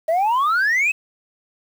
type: exponential sweep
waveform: sine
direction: up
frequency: 624 to 2630 Hz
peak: -13 dBFS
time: 0.08-0.92 s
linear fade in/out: 10 ms
effects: tanh soft clip ceiling -14 dBFS + 7-bit